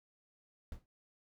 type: noise with exponential decay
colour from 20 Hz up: brown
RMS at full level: -41 dBFS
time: 0.72-0.86 s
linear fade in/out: 1 ms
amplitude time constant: 30 ms
effects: none